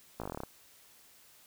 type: slowing click train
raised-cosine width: 1 ms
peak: -24 dBFS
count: 11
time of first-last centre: 0.2-0.435 s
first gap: 17 ms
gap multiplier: 1.07
effects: white hiss -60 dBFS RMS until 1.46 s